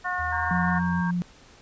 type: harmonic tone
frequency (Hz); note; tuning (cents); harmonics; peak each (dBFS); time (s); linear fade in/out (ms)
361.6; F#4; -40; 2 / 3 / 4 / 5; -31 / -31 / -31 / -31; 0.04-0.8; 20
type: tone with pitch glide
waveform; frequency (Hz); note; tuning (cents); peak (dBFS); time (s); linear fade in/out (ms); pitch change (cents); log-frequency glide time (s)
sine; 80.4 to 86.17; E2 to F2; -43 to -23; -33; 0.18-1.02; 20; +120; 0.32-0.6
type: chord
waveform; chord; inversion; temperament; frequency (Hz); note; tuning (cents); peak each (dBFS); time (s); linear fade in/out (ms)
sine; G diminished; first; equal with one note detuned; 932.3 / 1108.7 / 1594.5; Bb5 / Db6 / G6; 0 / 0 / +29; -32 / -37 / -32; 0.32-1.11; 5
type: tone with vibrato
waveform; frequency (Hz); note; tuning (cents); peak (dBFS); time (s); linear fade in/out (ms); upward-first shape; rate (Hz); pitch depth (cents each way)
sine; 175.6; F3; +10; -23; 0.51-1.22; 0; sine; 6.6; 13
effects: pink hiss -52 dBFS RMS until 1.61 s + resampled to 16000 Hz